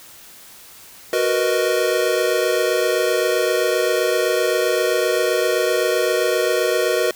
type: chord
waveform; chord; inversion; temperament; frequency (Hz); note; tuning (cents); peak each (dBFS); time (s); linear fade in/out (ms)
square; B major seventh; second; equal; 370 / 466.2 / 493.9 / 622.3; F#4 / A#4 / B4 / D#5; 0 / 0 / 0 / 0; -23; 1.13-7.11; 2
effects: white hiss -43 dBFS RMS until 7.15 s